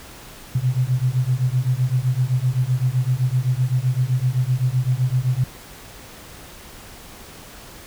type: beating tone pair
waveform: sine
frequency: 123.47 / 131.27 Hz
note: B2 / C3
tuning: 0 / +6 cents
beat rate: 7.8 Hz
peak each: -20 dBFS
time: 0.55-5.44 s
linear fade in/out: 5 ms
effects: pink hiss -41 dBFS RMS until 7.86 s